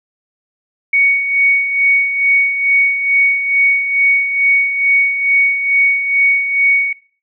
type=tone with tremolo; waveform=sine; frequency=2233 Hz; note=C#7; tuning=12 cents sharp; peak=-7 dBFS; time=0.93-6.93 s; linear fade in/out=5 ms; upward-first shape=sine; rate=2.3 Hz; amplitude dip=60%; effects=noise-tail reverb RT60 0.4 s tail -17 dB re dry